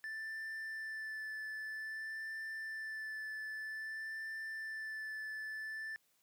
triangle tone with vibrato, 1760 Hz, A6, in tune, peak -39 dBFS, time 0.04-5.96 s, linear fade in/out 0 ms, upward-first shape sine, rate 0.52 Hz, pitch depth 15 cents each way, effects white hiss -75 dBFS RMS until 6.22 s + high-pass 100 Hz 12 dB/octave

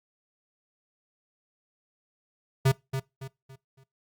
square tone with echo, 133.8 Hz, C3, 39 cents sharp, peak -19 dBFS, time 2.65-2.72 s, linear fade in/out 10 ms, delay 280 ms, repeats 4, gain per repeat -9 dB, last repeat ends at 3.84 s, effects noise-tail reverb RT60 0.2 s tail -21 dB re dry + Opus 48 kbps

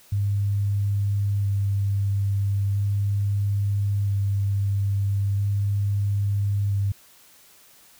sine tone with vibrato, 100.2 Hz, G2, 38 cents sharp, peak -20 dBFS, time 0.12-6.92 s, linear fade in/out 5 ms, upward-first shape square, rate 0.38 Hz, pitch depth 11 cents each way, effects white hiss -53 dBFS RMS until 7.99 s

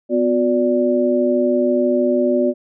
sine tone cluster, 249.6 / 362 / 584 Hz, B3 / F#4 / D5, +19 / -38 / -10 cents, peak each -18 dBFS, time 0.09-2.54 s, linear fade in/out 50 ms, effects none

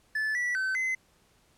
triangle tone with pitch steps, 1740 / 1954 / 1532 / 2049 Hz, A6 / B6 / G6 / C7, -20 / -19 / -40 / -37 cents, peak -25 dBFS, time 0.15-0.95 s, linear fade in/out 5 ms, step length 200 ms, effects pink hiss -65 dBFS RMS until 1.57 s + low-pass 12000 Hz 12 dB/octave

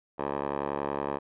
10% pulse tone with band-pass filter, 70.7 Hz, C#2, 35 cents sharp, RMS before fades -32 dBFS, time 0.18-1.19 s, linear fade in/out 20 ms, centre 720 Hz, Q 2.5, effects resampled to 8000 Hz

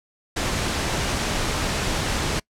pink noise, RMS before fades -24 dBFS, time 0.36-2.4 s, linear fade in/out 10 ms, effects noise-tail reverb RT60 0.1 s tail -25 dB re dry + low-pass 8000 Hz 12 dB/octave

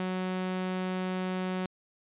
sawtooth tone, 185 Hz, F#3, in tune, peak -26 dBFS, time 0-1.66 s, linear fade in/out 2 ms, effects resampled to 8000 Hz

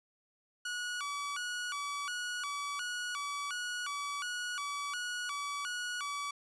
sawtooth tone with vibrato, 1292 Hz, E6, 35 cents flat, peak -32 dBFS, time 0.65-6.31 s, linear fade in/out 5 ms, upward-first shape square, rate 1.4 Hz, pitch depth 210 cents each way, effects resampled to 22050 Hz

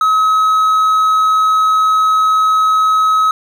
triangle tone, 1279 Hz, D#6, 47 cents sharp, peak -7 dBFS, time 0.01-3.31 s, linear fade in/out 2 ms, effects none

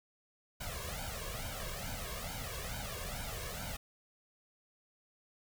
pink noise with flanger, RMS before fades -41 dBFS, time 0.6-3.77 s, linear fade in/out 10 ms, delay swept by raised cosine 1.3 to 1.84 ms, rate 2.3 Hz, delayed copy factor +0.9, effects none

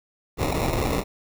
pink noise with sample-and-hold, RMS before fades -24 dBFS, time 0.37-1.04 s, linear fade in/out 50 ms, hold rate 1575 Hz, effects none

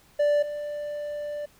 triangle tone pair in turn, 586 / 589.4 Hz, D5 / D5, -4 / +6 cents, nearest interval unison, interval 10 cents, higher second, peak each -17 / -28 dBFS, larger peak first, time 0.19-0.43 / 0.43-1.46 s, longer second, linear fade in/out 10 ms, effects pink hiss -58 dBFS RMS until 1.59 s

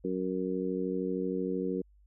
harmonic tone, 93 Hz, F#2, 9 cents sharp, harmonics 2 / 3 / 4 / 5, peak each -35 / -35 / -35 / -35 dBFS, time 0.04-1.82 s, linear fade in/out 10 ms, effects added 50 Hz sine -58 dBFS peak until 2.06 s

